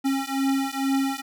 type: beating tone pair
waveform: square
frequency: 270 / 272.2 Hz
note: C#4 / C#4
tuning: -45 / -31 cents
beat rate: 2.2 Hz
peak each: -26 dBFS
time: 0.04-1.22 s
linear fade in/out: 20 ms
effects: none